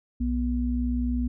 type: tone pair together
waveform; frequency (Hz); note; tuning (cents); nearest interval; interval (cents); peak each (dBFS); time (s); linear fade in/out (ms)
sine; 61.8 / 244.4; B1 / B3; +2 / -18; 2 octaves; 2380; -26; 0.2-1.28; 10
effects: none